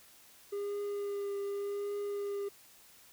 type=tone with vibrato; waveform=triangle; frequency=404.1 Hz; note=G#4; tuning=47 cents flat; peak=-32 dBFS; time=0.52-2.49 s; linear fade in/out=10 ms; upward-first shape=triangle; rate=0.86 Hz; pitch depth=19 cents each way; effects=white hiss -59 dBFS RMS until 3.12 s